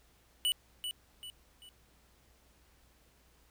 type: tone with echo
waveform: square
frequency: 2960 Hz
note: F#7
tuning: in tune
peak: -28 dBFS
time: 0.45-0.52 s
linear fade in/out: 0 ms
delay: 390 ms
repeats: 3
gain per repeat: -8 dB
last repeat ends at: 1.69 s
effects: added 60 Hz sine -67 dBFS peak until 3.5 s + pink hiss -67 dBFS RMS until 3.5 s